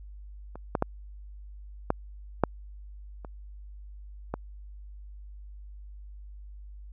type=clicks; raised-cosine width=1 ms; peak=-27 / -11 / -10 / -9 / -6 / -27 / -16 dBFS; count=7; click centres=0.556 / 0.752 / 0.824 / 1.904 / 2.437 / 3.248 / 4.34 s; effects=added 50 Hz sine -42 dBFS peak until 6.92 s